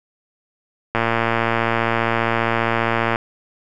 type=click train; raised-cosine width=0.5 ms; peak=-3 dBFS; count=255; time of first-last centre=0.95-3.159 s; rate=115 Hz; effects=none